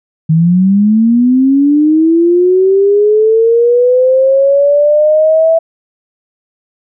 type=linear sweep; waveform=sine; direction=up; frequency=155.56 to 659.3 Hz; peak=-5 dBFS; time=0.29-5.59 s; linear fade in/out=10 ms; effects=none